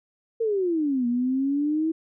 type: exponential two-way sweep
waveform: sine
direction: down then up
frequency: 466.2 to 236.9 to 326 Hz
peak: -21 dBFS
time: 0.4-1.92 s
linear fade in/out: 10 ms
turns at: 1.07 s
effects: none